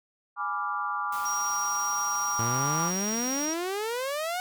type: chord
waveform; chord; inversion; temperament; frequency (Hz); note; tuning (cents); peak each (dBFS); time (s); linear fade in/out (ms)
sine; G# diminished seventh; none; equal; 830.6 / 987.8 / 1174.7 / 1396.9; G#5 / B5 / D6 / F6; 0 / 0 / 0 / 0; -35 / -36 / -30 / -35; 0.36-2.92; 50
type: noise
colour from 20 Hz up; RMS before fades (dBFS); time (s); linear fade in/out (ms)
white; -43; 1.12-3.46; 5
type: tone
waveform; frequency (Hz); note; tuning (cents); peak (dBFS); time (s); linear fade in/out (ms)
sine; 5700; F8; +34; -30; 1.25-3.54; 10
type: exponential sweep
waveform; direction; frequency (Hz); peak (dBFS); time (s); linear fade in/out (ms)
sawtooth; up; 110 to 743; -25; 2.39-4.4; 0
effects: none